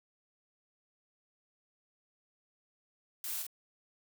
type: noise with echo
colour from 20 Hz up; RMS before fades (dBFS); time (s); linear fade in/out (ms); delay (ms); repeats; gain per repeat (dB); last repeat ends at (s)
blue; -39; 3.24-3.42; 2; 47; 1; -3; 3.467
effects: none